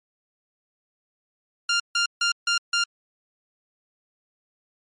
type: tone bursts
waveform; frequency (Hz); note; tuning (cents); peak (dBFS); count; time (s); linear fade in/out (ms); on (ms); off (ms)
15% pulse; 1396.9; F6; 0; -13; 5; 1.69-2.84; 5; 110; 150
effects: MP3 48 kbps